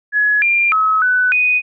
sine tone with pitch steps, 1688 / 2390 / 1284 / 1496 / 2488 Hz, G#6 / D7 / E6 / F#6 / D#7, +28 / +30 / -46 / +19 / -1 cents, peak -11 dBFS, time 0.12-1.62 s, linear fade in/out 50 ms, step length 300 ms, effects none

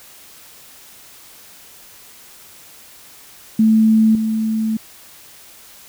sine tone with level steps, 220 Hz, A3, in tune, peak -9 / -16 dBFS, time 3.59-4.77 s, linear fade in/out 5 ms, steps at 4.15 s, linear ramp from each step 2 ms, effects white hiss -43 dBFS RMS until 5.88 s

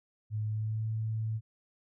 sine tone with pitch glide, 107.3 to 110.38 Hz, A2 to A2, -43 to +6 cents, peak -30 dBFS, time 0.3-1.41 s, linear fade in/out 50 ms, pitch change +49 cents, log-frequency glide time 0.45-0.86 s, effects none

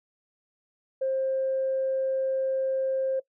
sine tone, 530 Hz, C5, 22 cents sharp, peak -23 dBFS, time 1.01-3.2 s, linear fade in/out 10 ms, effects noise-tail reverb RT60 0.1 s tail -20 dB re dry + tanh soft clip ceiling -19 dBFS

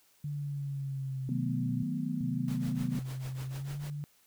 sine exponential sweep, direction down, 146.83 to 123.47 Hz, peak -33 dBFS, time 0.24-1.83 s, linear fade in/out 5 ms
sine chord, B dominant seventh, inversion first, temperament equal, 155.56 / 185 / 220 / 246.9 Hz, D#3 / F#3 / A3 / B3, 0 / 0 / 0 / 0 cents, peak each -36 / -38 / -39 / -34 dBFS, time 1.29-2.99 s, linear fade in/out 2 ms
sine tone with pitch glide, 130.81 to 145.98 Hz, C3 to D3, 0 to -10 cents, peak -35 dBFS, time 2.21-4.04 s, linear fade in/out 0 ms, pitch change +190 cents, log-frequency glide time 3.46-3.83 s
pink noise with tremolo, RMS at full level -46 dBFS, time 2.48-3.9 s, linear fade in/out 0 ms, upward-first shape triangle, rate 6.7 Hz, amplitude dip 90%
effects white hiss -66 dBFS RMS until 4.26 s

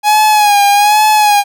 45% pulse tone with vibrato, 832 Hz, G#5, 3 cents sharp, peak -6 dBFS, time 0.03-1.44 s, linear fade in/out 50 ms, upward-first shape sine, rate 1.2 Hz, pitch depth 53 cents each way, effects none

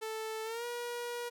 sawtooth tone with pitch glide, 440 to 479.8 Hz, A4 to A#4, 0 to +50 cents, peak -33 dBFS, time 0.01-1.3 s, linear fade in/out 20 ms, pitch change +150 cents, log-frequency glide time 0.44-0.65 s, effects none

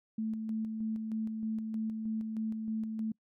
sine tone with tremolo, 220 Hz, A3, in tune, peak -31 dBFS, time 0.18-3.12 s, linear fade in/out 5 ms, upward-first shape square, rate 3.2 Hz, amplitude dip 35%, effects noise-tail reverb RT60 0.1 s tail -26 dB re dry

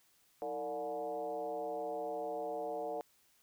sine tone with frequency modulation, 587.3 Hz, D5, in tune, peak -36 dBFS, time 0.42-3.01 s, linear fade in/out 0 ms, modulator 134 Hz, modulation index 1.5, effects white hiss -70 dBFS RMS until 3.42 s

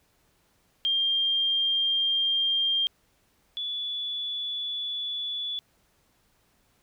sine tone pair in turn, 3196 / 3438 Hz, G7 / A7, +33 / -41 cents, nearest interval minor second, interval 126 cents, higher second, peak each -22 / -29 dBFS, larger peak first, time 0.85-2.87 / 3.57-5.59 s, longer neither, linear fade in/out 0 ms, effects pink hiss -67 dBFS RMS until 6.82 s

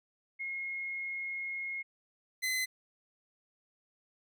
sine / sawtooth tone pair in turn, 2156 / 2037 Hz, C#7 / C7, -49 / -47 cents, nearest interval minor second, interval 98 cents, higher first, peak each -35 / -27 dBFS, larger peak second, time 0.39-1.83 / 2.42-2.66 s, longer first, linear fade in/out 20 ms, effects none

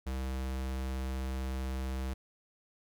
square tone, 65.41 Hz, C2, in tune, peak -34 dBFS, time 0.06-2.14 s, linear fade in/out 10 ms, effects none

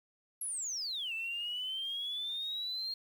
sine exponential two-way sweep, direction down then up, 11410 to 2637 to 4248 Hz, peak -34 dBFS, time 0.41-2.94 s, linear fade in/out 5 ms, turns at 1.13 s, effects tanh soft clip ceiling -31 dBFS + 10-bit

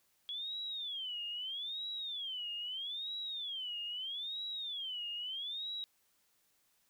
sine tone with vibrato, 3322 Hz, G#7, in tune, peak -38 dBFS, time 0.29-5.84 s, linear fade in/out 0 ms, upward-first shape sine, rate 0.78 Hz, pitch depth 270 cents each way, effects white hiss -74 dBFS RMS until 6.89 s

